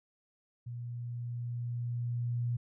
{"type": "tone with level ramp", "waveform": "sine", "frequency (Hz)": 120, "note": "B2", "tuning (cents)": -49, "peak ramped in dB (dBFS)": [-38, -29], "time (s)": [0.66, 2.57], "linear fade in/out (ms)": 10, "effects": []}